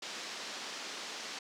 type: band-pass noise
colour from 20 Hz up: white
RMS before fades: -43 dBFS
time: 0.02-1.39 s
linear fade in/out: 5 ms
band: 210 to 5900 Hz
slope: 24 dB/octave
effects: none